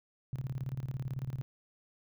sine tone with tremolo, 130.81 Hz, C3, in tune, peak -32 dBFS, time 0.33-1.42 s, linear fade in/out 0 ms, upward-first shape square, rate 18 Hz, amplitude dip 80%, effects none

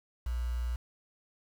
sine tone with quantisation, 59.9 Hz, A#1, 48 cents sharp, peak -30 dBFS, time 0.26-0.76 s, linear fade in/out 5 ms, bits 8, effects none

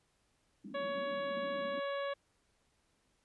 pink band-pass noise, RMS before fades -48 dBFS, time 0.64-1.8 s, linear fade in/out 2 ms, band 190 to 300 Hz, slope 48 dB/octave
harmonic tone, 560 Hz, C#5, 18 cents sharp, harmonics 1 / 2 / 3 / 4 / 5 / 6 / 7, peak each -36 / -42 / -45 / -51 / -53 / -52 / -55 dBFS, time 0.74-2.14 s, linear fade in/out 10 ms
effects pink hiss -75 dBFS RMS until 3.24 s + resampled to 24000 Hz

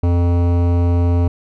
sine tone with hard clipping, 86.9 Hz, F2, 8 cents flat, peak -14 dBFS, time 0.03-1.28 s, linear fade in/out 5 ms, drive 16 dB, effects none

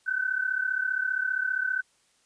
sine tone pair together, 1500 / 1535.1 Hz, F#6 / G6, +23 / -37 cents, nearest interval unison, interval 40 cents, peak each -28 dBFS, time 0.06-1.82 s, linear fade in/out 20 ms, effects white hiss -66 dBFS RMS until 2.25 s + resampled to 22050 Hz

